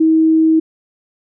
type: tone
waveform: sine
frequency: 319.6 Hz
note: D#4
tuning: 47 cents sharp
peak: -8 dBFS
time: 0-0.6 s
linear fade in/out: 10 ms
effects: none

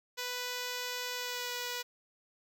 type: tone with pitch glide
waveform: 5% pulse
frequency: 494.7 to 489.3 Hz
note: B4 to B4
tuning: +3 to -16 cents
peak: -24 dBFS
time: 0.17-1.83 s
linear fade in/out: 20 ms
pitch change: -19 cents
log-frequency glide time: 1.13-1.54 s
effects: none

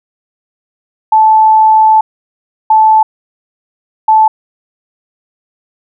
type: tone bursts at uneven times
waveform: sine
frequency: 873 Hz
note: A5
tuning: 14 cents flat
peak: -3 dBFS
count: 3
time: 1.12-2.01 / 2.7-3.03 / 4.08-4.28 s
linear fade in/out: 5 ms
effects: none

